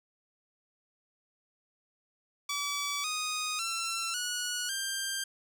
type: tone with pitch steps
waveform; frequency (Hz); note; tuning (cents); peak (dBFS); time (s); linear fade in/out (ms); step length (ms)
10% pulse; 1147 / 1243.6 / 1348.4 / 1461.9 / 1585.1; D6 / D#6 / E6 / F#6 / G6; -41 / -1 / +39 / -21 / +19; -23; 2.49-5.24; 5; 550
effects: none